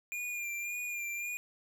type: tone with vibrato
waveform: square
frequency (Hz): 2408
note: D7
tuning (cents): +43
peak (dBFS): -36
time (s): 0.12-1.37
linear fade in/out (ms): 0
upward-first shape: sine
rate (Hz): 1.8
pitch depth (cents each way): 34
effects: none